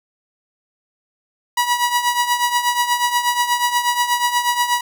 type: tone with tremolo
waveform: sawtooth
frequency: 969 Hz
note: B5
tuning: 33 cents flat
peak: -9 dBFS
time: 1.57-4.81 s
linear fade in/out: 5 ms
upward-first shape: triangle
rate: 8.3 Hz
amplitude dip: 75%
effects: none